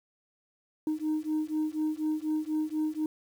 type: beating tone pair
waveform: sine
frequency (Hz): 307.3 / 311.4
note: D#4 / D#4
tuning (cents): -21 / +2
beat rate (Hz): 4.1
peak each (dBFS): -29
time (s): 0.87-3.06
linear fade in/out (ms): 2
effects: tanh soft clip ceiling -24 dBFS + 9-bit